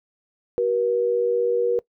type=tone pair together; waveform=sine; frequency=379.2 / 478.9 Hz; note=F#4 / A#4; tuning=+43 / +47 cents; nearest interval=major third; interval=404 cents; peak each=-25 / -19 dBFS; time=0.58-1.79 s; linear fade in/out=0 ms; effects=noise-tail reverb RT60 0.1 s tail -21 dB re dry